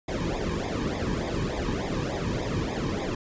brown noise with flanger, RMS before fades -29 dBFS, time 0.08-3.15 s, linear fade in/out 5 ms, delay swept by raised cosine 0.68 to 1.48 ms, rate 3.4 Hz, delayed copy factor -0.95, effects resampled to 16000 Hz

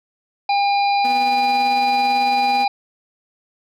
harmonic tone, 805 Hz, G5, 46 cents sharp, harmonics 1 / 3 / 5 / 6, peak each -15 / -25 / -29 / -31 dBFS, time 0.49-2.68 s, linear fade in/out 5 ms
sawtooth tone with tremolo, 246.9 Hz, B3, in tune, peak -23 dBFS, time 1.04-2.65 s, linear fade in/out 10 ms, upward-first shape triangle, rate 18 Hz, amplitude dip 45%
effects none

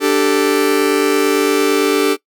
45% pulse chord, D suspended fourth, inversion none, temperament just, 293.7 / 391.6 / 440.5 Hz, D4 / G4 / A4, 0 / -2 / +2 cents, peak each -16 dBFS, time 0-2.17 s, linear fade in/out 50 ms, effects noise-tail reverb RT60 0.1 s tail -19 dB re dry

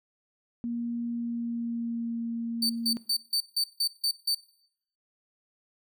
sine tone with pitch glide, 236 to 231.8 Hz, A#3 to A#3, +22 to -10 cents, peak -29 dBFS, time 0.64-2.97 s, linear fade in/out 0 ms, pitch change -32 cents, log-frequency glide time 1.07-2.2 s
40% pulse tone bursts, 4569 Hz, D8, 48 cents flat, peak -23 dBFS, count 8, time 2.62-4.348 s, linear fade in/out 5 ms, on 76 ms, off 160 ms
effects noise-tail reverb RT60 0.7 s tail -19 dB re dry

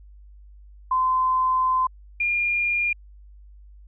sine tone pair in turn, 1030 / 2412 Hz, C6 / D7, -28 / +46 cents, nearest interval octave + minor third, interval 1474 cents, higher second, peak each -18 / -20 dBFS, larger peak first, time 0.91-1.87 / 2.2-2.93 s, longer first, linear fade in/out 5 ms, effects added 50 Hz sine -44 dBFS peak until 3.87 s

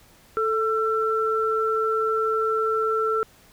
sine tone pair together, 440 / 1343.9 Hz, A4 / E6, 0 / +33 cents, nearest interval octave + perfect fifth, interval 1933 cents, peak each -23 dBFS, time 0.37-3.23 s, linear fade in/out 0 ms, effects pink hiss -54 dBFS RMS until 3.52 s

